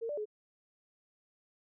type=tone with pitch steps; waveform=sine; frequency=457.7 / 587 / 423.6 Hz; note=A#4 / D5 / G#4; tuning=-32 / -1 / +34 cents; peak=-34 dBFS; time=0.01-0.256 s; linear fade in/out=20 ms; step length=82 ms; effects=none